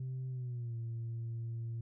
sine tone with pitch glide, 129.5 to 115.37 Hz, C3 to A#2, -17 to -17 cents, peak -35 dBFS, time 0-1.81 s, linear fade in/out 5 ms, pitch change -200 cents, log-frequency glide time 0.29-0.76 s, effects tanh soft clip ceiling -35 dBFS

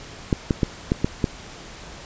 clicks, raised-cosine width 3 ms, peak -5 dBFS, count 6, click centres 0.328 / 0.508 / 0.632 / 0.919 / 1.045 / 1.242 s, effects pink hiss -40 dBFS RMS until 2.05 s + resampled to 16000 Hz

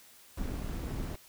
brown noise with amplitude modulation, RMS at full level -33 dBFS, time 0.37-1.16 s, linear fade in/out 5 ms, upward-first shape sine, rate 229 Hz, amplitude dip 70%, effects white hiss -57 dBFS RMS until 1.28 s

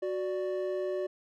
triangle tone pair together, 370 / 587.3 Hz, F#4 / D5, 0 / 0 cents, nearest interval minor sixth, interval 800 cents, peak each -30 / -32 dBFS, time 0.02-1.07 s, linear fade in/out 10 ms, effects none

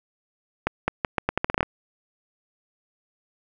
accelerating click train, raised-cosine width 0.5 ms, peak -6 dBFS, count 12, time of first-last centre 0.67-1.63 s, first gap 210 ms, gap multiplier 0.8, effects none

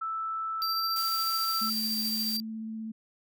sine tone with pitch glide, 1318.5 to 1330 Hz, E6 to E6, 0 to +15 cents, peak -30 dBFS, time 0.01-1.7 s, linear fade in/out 10 ms, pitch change +15 cents, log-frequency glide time 0.62-0.84 s
square tone with tremolo, 4699 Hz, D8, in tune, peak -29 dBFS, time 0.62-2.4 s, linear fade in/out 0 ms, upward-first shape square, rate 14 Hz, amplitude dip 25%
blue noise, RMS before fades -38 dBFS, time 0.96-2.37 s, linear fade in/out 2 ms
sine tone with vibrato, 221 Hz, A3, 8 cents sharp, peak -34 dBFS, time 1.61-2.92 s, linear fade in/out 10 ms, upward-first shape sine, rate 16 Hz, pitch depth 9 cents each way
effects none

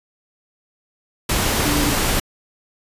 sine tone in noise, 293.1 Hz, D4, 3 cents flat, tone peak -20 dBFS, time 1.65-1.9 s, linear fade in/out 5 ms, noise pink, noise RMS -19 dBFS, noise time 1.29-2.2 s, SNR -4 dB, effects resampled to 32000 Hz

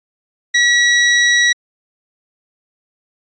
sawtooth tone, 1927 Hz, B6, 43 cents flat, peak -6 dBFS, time 0.54-1.53 s, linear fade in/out 10 ms, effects resampled to 16000 Hz

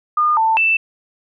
sine tone with pitch steps, 1216 / 890 / 2655 Hz, D#6 / A5 / E7, -40 / +20 / +12 cents, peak -12 dBFS, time 0.17-0.77 s, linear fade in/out 5 ms, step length 200 ms, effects none

